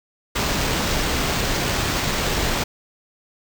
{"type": "noise with sample-and-hold", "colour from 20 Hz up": "pink", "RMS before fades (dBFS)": -22, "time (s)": [0.35, 2.64], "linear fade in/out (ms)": 10, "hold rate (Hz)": 11025, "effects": []}